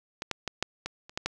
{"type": "clicks", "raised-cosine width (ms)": 0.2, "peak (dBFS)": [-16, -12, -14, -9, -16, -29, -14, -11], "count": 8, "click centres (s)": [0.221, 0.313, 0.477, 0.626, 0.86, 1.095, 1.175, 1.26], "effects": []}